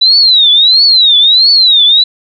sine tone with vibrato, 3925 Hz, B7, 11 cents flat, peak -3 dBFS, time 0.01-2.04 s, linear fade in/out 10 ms, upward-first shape triangle, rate 1.5 Hz, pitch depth 240 cents each way, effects none

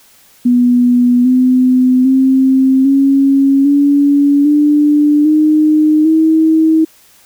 sine tone with pitch steps, 245 / 254.4 / 264.1 / 274.2 / 284.7 / 295.6 / 306.9 / 318.6 Hz, B3 / C4 / C4 / C#4 / C#4 / D4 / D#4 / D#4, -14 / -48 / +16 / -19 / +46 / +11 / -24 / +41 cents, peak -6 dBFS, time 0.45-6.85 s, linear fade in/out 10 ms, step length 800 ms, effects white hiss -46 dBFS RMS until 7.25 s

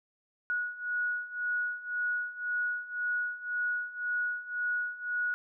sine beating tone pair, 1458 / 1459.9 Hz, F#6 / F#6, -26 / -24 cents, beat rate 1.9 Hz, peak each -35 / -32 dBFS, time 0.5-5.34 s, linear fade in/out 0 ms, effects none

